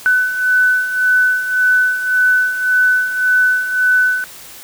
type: beating tone pair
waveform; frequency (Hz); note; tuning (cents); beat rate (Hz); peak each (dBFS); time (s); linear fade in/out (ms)
sine; 1500 / 1501.8; F#6 / F#6; +23 / +25; 1.8; -18 / -12; 0.06-4.24; 0
effects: white hiss -36 dBFS RMS until 4.63 s